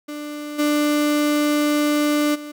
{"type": "tone with level steps", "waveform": "35% pulse", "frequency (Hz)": 296.1, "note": "D4", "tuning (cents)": 14, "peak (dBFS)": [-27, -15, -30], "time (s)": [0.08, 2.52], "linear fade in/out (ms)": 10, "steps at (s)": [0.58, 2.34], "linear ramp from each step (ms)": 20, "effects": []}